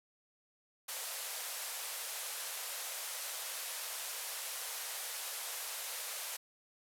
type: band-pass noise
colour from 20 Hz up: white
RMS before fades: -42 dBFS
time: 0.88-6.37 s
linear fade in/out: 10 ms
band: 470 to 14000 Hz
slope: 48 dB/octave
effects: none